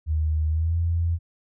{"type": "tone with pitch glide", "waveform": "sine", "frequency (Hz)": [77.78, 84.33], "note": ["D#2", "E2"], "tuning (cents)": [0, 40], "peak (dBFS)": -20, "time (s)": [0.06, 1.19], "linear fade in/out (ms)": 50, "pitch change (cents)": 140, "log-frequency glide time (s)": [0.49, 0.77], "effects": []}